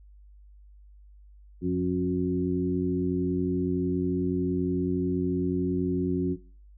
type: harmonic tone with a mistuned harmonic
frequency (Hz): 90.8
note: F#2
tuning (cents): -32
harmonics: 1 / 2 / 3 / 4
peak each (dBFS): -34 / -28 / -28 / -30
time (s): 1.61-6.37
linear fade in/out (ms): 50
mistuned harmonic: 2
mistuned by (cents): -32
effects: noise-tail reverb RT60 0.4 s tail -18 dB re dry + added 50 Hz sine -49 dBFS peak until 6.77 s